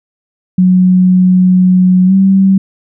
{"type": "tone with pitch glide", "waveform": "sine", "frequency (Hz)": [183.5, 192.73], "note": ["F#3", "G3"], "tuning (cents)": [-14, -29], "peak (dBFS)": -4, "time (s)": [0.58, 2.58], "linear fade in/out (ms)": 5, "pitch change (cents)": 85, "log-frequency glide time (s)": [2.06, 2.13], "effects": []}